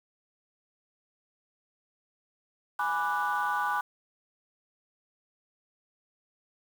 sine chord, G# half-diminished seventh, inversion none, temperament equal, 830.6 / 987.8 / 1174.7 / 1480 Hz, G#5 / B5 / D6 / F#6, 0 / 0 / 0 / 0 cents, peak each -31 dBFS, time 2.79-3.81 s, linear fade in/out 5 ms, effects tanh soft clip ceiling -20 dBFS + 8-bit

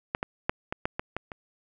clicks, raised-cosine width 0.5 ms, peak -11 / -14 / -8 / -15 / -11 / -14 / -15 / -23 dBFS, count 8, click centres 0.149 / 0.229 / 0.495 / 0.725 / 0.855 / 0.995 / 1.166 / 1.318 s, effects none

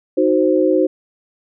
sine chord, C diminished, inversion first, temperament equal, 311.1 / 370 / 523.3 Hz, Eb4 / Gb4 / C5, 0 / 0 / 0 cents, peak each -16 dBFS, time 0.17-0.87 s, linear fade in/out 10 ms, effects none

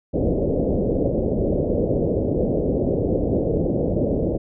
white low-pass noise, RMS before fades -21 dBFS, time 0.13-4.38 s, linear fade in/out 20 ms, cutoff 570 Hz, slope 48 dB/octave, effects none

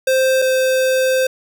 square tone pair in turn, 523.3 / 519.7 Hz, C5 / C5, 0 / -12 cents, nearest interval unison, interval 12 cents, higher first, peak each -13 / -14 dBFS, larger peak first, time 0.07-0.42 / 0.42-1.27 s, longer second, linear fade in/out 5 ms, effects none

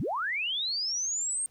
sine linear sweep, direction up, 92.6 to 8710 Hz, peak -28 dBFS, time 0-1.46 s, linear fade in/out 0 ms, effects pink hiss -66 dBFS RMS until 1.5 s

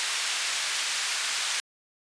pink band-pass noise, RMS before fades -29 dBFS, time 0-1.6 s, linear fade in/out 0 ms, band 1800 to 8900 Hz, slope 12 dB/octave, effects resampled to 22050 Hz

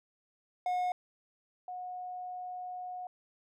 triangle / sine tone pair in turn, 724 / 727.6 Hz, F#5 / F#5, -38 / -29 cents, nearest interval unison, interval 9 cents, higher second, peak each -27 / -38 dBFS, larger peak first, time 0.66-0.92 / 1.68-3.07 s, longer second, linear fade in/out 2 ms, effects none

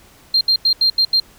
sine tone bursts at uneven times, 4186 Hz, C8, in tune, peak -10 dBFS, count 6, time 0.34-0.41 / 0.48-0.56 / 0.65-0.73 / 0.81-0.9 / 0.98-1.05 / 1.13-1.2 s, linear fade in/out 5 ms, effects tanh soft clip ceiling -6 dBFS + pink hiss -48 dBFS RMS until 1.38 s

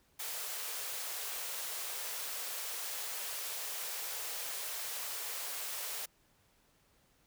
white high-pass noise, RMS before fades -40 dBFS, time 0.19-6.06 s, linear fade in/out 10 ms, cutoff 410 Hz, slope 48 dB/octave, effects pink hiss -70 dBFS RMS until 7.26 s

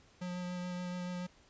square tone with vibrato, 179.2 Hz, F3, 45 cents sharp, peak -38 dBFS, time 0.21-1.27 s, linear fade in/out 10 ms, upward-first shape sine, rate 7 Hz, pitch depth 12 cents each way, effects pink hiss -64 dBFS RMS until 1.49 s + resampled to 16000 Hz

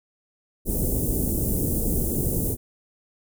pink band-stop noise, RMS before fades -24 dBFS, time 0.65-2.57 s, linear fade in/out 50 ms, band 450 to 9500 Hz, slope 24 dB/octave, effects none

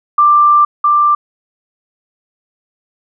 sine tone pair in turn, 1182 / 1182 Hz, D6 / D6, +11 / +11 cents, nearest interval unison, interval 0 cents, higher neither, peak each -5 / -7 dBFS, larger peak first, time 0.18-0.65 / 0.84-1.15 s, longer first, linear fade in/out 5 ms, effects none

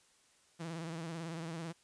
sawtooth tone with vibrato, 164.81 Hz, E3, in tune, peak -36 dBFS, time 0.59-1.73 s, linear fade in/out 20 ms, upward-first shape sine, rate 18 Hz, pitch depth 70 cents each way, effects white hiss -68 dBFS RMS until 1.83 s + resampled to 22050 Hz

